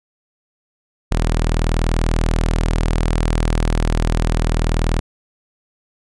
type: tone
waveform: sawtooth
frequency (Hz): 40.32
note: E1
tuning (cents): -38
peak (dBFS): -11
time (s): 1.11-5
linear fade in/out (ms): 10
effects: resampled to 24000 Hz